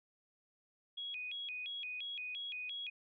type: tone with vibrato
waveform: sine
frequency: 2874 Hz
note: F7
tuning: 49 cents sharp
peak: -40 dBFS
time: 0.97-2.9 s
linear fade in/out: 10 ms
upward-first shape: square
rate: 2.9 Hz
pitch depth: 250 cents each way
effects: none